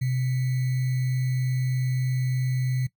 sine tone with sample-and-hold, 128.4 Hz, C3, 32 cents flat, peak -22 dBFS, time 0.01-2.87 s, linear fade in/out 10 ms, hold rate 2100 Hz, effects noise-tail reverb RT60 0.1 s tail -18 dB re dry

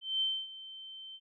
sine tone with ADSR envelope, 3100 Hz, G7, 20 cents flat, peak -27 dBFS, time 0.01-1.2 s, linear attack 200 ms, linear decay 260 ms, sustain -17 dB, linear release 51 ms, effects none

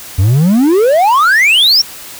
triangle exponential sweep, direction up, 87.31 to 5690 Hz, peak -4 dBFS, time 0.18-1.82 s, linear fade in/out 10 ms, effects white hiss -30 dBFS RMS until 2.19 s

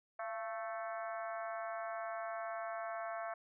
harmonic tone with a mistuned harmonic, 220.5 Hz, A3, 4 cents sharp, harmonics 3 / 4 / 5 / 6 / 7 / 8 / 9 / 10, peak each -41 / -52 / -47 / -48 / -51 / -53 / -61 / -57 dBFS, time 0.19-3.34 s, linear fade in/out 5 ms, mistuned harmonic 3, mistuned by +47 cents, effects none

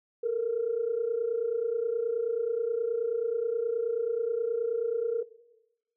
sine tone pair together, 441.6 / 471 Hz, A4 / A#4, +6 / +18 cents, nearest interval minor second, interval 112 cents, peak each -30 / -27 dBFS, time 0.23-5.23 s, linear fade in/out 10 ms, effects noise-tail reverb RT60 1.0 s tail -18 dB re dry + tanh soft clip ceiling -19 dBFS

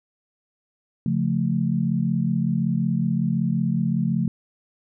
sine chord, Db augmented, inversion none, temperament equal, 138.59 / 174.61 / 220 Hz, Db3 / F3 / A3, 0 / 0 / 0 cents, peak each -25 / -23 / -24 dBFS, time 1.06-4.28 s, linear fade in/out 2 ms, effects none

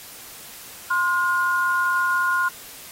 sine tone pair together, 1046.5 / 1430.4 Hz, C6 / F6, 0 / +41 cents, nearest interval perfect fourth, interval 541 cents, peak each -22 / -20 dBFS, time 0.9-2.49 s, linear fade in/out 10 ms, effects white hiss -41 dBFS RMS until 2.91 s + AAC 48 kbps

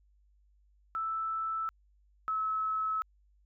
sine tone pair in turn, 1318.5 / 1295.1 Hz, E6 / E6, 0 / -31 cents, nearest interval unison, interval 31 cents, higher first, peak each -31 / -29 dBFS, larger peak second, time 0.95-1.69 / 2.28-3.02 s, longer neither, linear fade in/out 0 ms, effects added 50 Hz sine -63 dBFS peak until 3.45 s

